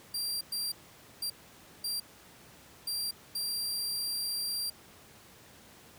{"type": "tone bursts at uneven times", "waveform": "sawtooth", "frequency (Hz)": 4734, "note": "D8", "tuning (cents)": 13, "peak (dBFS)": -29, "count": 6, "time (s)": [[0.14, 0.41], [0.52, 0.72], [1.22, 1.3], [1.84, 2], [2.87, 3.11], [3.35, 4.7]], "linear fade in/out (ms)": 5, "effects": ["pink hiss -55 dBFS RMS until 5.98 s", "high-pass 80 Hz 12 dB/octave"]}